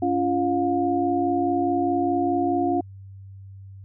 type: tone cluster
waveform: sine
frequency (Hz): 280.4 / 345.2 / 712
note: C#4 / F4 / F5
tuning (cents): +20 / -20 / +33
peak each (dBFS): -24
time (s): 0.02-2.81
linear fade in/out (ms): 5
effects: added 97 Hz sine -39 dBFS peak until 3.84 s